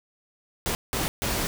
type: noise bursts at uneven times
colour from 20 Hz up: pink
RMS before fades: -27 dBFS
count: 3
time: 0.66-0.75 / 0.93-1.08 / 1.22-1.47 s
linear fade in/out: 0 ms
effects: none